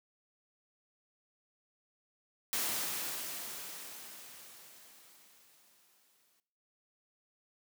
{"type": "noise with exponential decay", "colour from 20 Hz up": "white", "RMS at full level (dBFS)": -33, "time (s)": [2.53, 6.4], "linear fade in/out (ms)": 0, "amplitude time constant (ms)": 840, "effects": ["noise-tail reverb RT60 0.6 s tail -18 dB re dry", "high-pass 150 Hz 12 dB/octave"]}